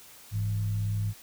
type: tone with frequency modulation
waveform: sine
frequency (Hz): 103.83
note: G#2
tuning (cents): 0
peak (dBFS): -26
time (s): 0.31-1.14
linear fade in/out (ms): 50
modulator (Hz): 62.5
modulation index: 0.4
effects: white hiss -51 dBFS RMS until 1.22 s